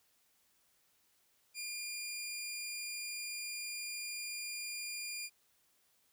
15% pulse tone, 2409 Hz, D7, 43 cents sharp, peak -33 dBFS, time 1.54-5.3 s, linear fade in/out 50 ms, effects white hiss -73 dBFS RMS until 6.12 s

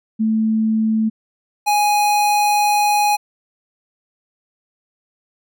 sine / square tone pair in turn, 220 / 830.6 Hz, A3 / G#5, 0 / 0 cents, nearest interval octave + major seventh, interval 2300 cents, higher second, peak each -14 dBFS, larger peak neither, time 0.19-1.1 / 1.66-3.17 s, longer second, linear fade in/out 20 ms, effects none

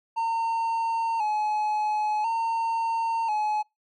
triangle tone with vibrato, 880 Hz, A5, in tune, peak -21 dBFS, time 0.16-3.63 s, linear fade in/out 20 ms, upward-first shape square, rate 0.48 Hz, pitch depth 62 cents each way, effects noise-tail reverb RT60 0.2 s tail -26 dB re dry + MP3 48 kbps

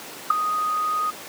sine tone with ADSR envelope, 1244.5 Hz, D#6, in tune, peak -8 dBFS, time 0.3-1.11 s, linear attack 7 ms, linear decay 4 ms, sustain -13 dB, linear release 15 ms, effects pink hiss -37 dBFS RMS until 1.28 s + high-pass 300 Hz 12 dB/octave

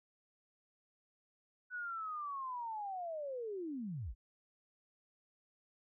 sine linear sweep, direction down, 1496 to 33.99 Hz, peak -39 dBFS, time 1.7-4.15 s, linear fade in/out 50 ms, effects none

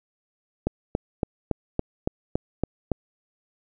click train, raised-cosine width 2 ms, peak -9 dBFS, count 9, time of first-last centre 0.67-2.917 s, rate 3.56 Hz, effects none

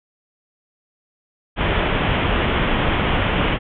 pink low-pass noise, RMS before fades -19 dBFS, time 1.56-3.59 s, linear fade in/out 50 ms, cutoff 3400 Hz, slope 96 dB/octave, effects none

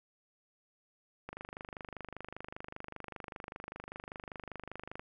click train, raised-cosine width 0.5 ms, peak -27 dBFS, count 94, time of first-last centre 1.29-4.995 s, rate 25.1 Hz, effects none

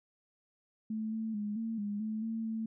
sine tone with pitch steps, 218.5 / 221.8 / 208.1 / 225.6 / 205.3 / 217.4 / 224.8 / 222.5 Hz, A3 / A3 / G#3 / A3 / G#3 / A3 / A3 / A3, -12 / +14 / +4 / +44 / -20 / -21 / +37 / +20 cents, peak -33 dBFS, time 0.9-2.66 s, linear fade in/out 5 ms, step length 220 ms, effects none

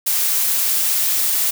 blue noise, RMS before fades -18 dBFS, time 0.06-1.51 s, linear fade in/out 10 ms, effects none

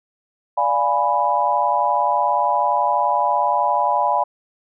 sine chord, D diminished seventh, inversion none, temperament equal, 587.3 / 698.5 / 830.6 / 987.8 Hz, D5 / F5 / Ab5 / Cb6, 0 / 0 / 0 / 0 cents, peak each -24 / -23 / -20 / -19 dBFS, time 0.57-4.24 s, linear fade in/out 10 ms, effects none

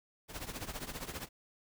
pink noise with tremolo, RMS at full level -39 dBFS, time 0.28-1.29 s, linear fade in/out 50 ms, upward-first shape triangle, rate 15 Hz, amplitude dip 85%, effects none

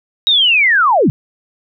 sine linear sweep, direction down, 3830 to 110 Hz, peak -8 dBFS, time 0.27-1.1 s, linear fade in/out 0 ms, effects none

